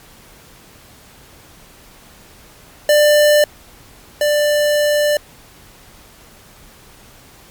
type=tone pair in turn; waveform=square; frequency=594 / 591.5 Hz; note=D5 / D5; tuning=+20 / +12 cents; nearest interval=unison; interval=8 cents; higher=first; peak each=-9 / -13 dBFS; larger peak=first; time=2.89-3.44 / 4.21-5.17 s; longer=second; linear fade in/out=2 ms; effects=pink hiss -44 dBFS RMS until 7.5 s + MP3 96 kbps